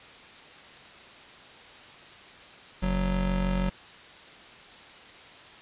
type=tone pair together; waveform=square; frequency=46.25 / 185 Hz; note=F#1 / F#3; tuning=0 / 0 cents; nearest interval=2 octaves; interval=2400 cents; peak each=-28 dBFS; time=2.82-3.7 s; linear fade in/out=10 ms; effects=white hiss -48 dBFS RMS until 5.61 s + resampled to 8000 Hz